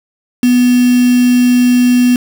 sine tone with quantisation, 246.9 Hz, B3, in tune, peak -6 dBFS, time 0.43-2.16 s, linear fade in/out 2 ms, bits 3, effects none

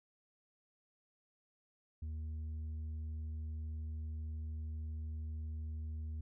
sine tone with tanh clipping, 78.2 Hz, D#2, 9 cents sharp, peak -40 dBFS, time 2.02-6.21 s, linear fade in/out 5 ms, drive 4 dB, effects none

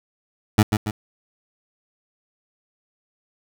20% pulse tone with echo, 106 Hz, G#2, 36 cents sharp, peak -6 dBFS, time 0.58-0.63 s, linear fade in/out 5 ms, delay 140 ms, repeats 2, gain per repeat -6 dB, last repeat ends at 0.91 s, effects none

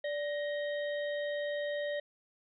harmonic tone with a mistuned harmonic, 626 Hz, D#5, 10 cents sharp, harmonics 1 / 3 / 5 / 6, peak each -33 / -41 / -50 / -49 dBFS, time 0.04-2 s, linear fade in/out 5 ms, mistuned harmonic 1, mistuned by -120 cents, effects none

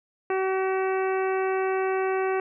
harmonic tone, 380 Hz, F#4, 46 cents sharp, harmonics 1 / 2 / 3 / 4 / 5 / 6 / 7, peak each -24 / -30 / -34 / -36 / -38 / -40 / -41 dBFS, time 0.3-2.4 s, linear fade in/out 2 ms, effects none

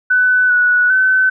sine tone with pitch steps, 1499 / 1471 / 1521 Hz, F#6 / F#6 / F#6, +22 / -11 / +47 cents, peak -9 dBFS, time 0.1-1.3 s, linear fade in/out 10 ms, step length 400 ms, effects none

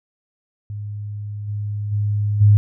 sine tone with level steps, 103.7 Hz, G#2, 2 cents flat, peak -26 / -22 / -17 / -8 dBFS, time 0.7-2.57 s, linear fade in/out 0 ms, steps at 1.47 / 1.91 / 2.4 s, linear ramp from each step 20 ms, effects none

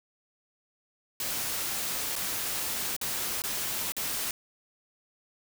white noise with dropouts, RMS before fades -32 dBFS, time 1.2-4.31 s, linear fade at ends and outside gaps 2 ms, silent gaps 2.156-2.161 / 2.965-3.013 / 3.42-3.438 / 3.921-3.966 s, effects none

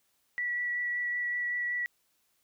sine tone with vibrato, 1946 Hz, B6, 26 cents flat, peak -29 dBFS, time 0.38-1.86 s, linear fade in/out 0 ms, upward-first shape sine, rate 5.3 Hz, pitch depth 10 cents each way, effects white hiss -73 dBFS RMS until 2.43 s

